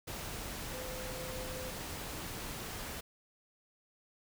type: tone in noise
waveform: sine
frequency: 513 Hz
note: C5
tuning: 34 cents flat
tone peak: -44 dBFS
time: 0.73-1.71 s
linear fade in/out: 10 ms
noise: pink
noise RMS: -42 dBFS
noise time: 0.07-3.01 s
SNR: -5 dB
effects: none